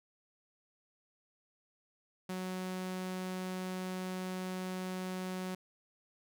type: tone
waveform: sawtooth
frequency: 185 Hz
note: F#3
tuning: in tune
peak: -33 dBFS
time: 2.29-5.55 s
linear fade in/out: 5 ms
effects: none